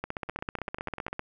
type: two click trains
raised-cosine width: 0.5 ms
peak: -22 / -17 dBFS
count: 9 / 19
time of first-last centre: 0.29-1.082 / 0.04-1.194 s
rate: 10.1 / 15.6 Hz
effects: none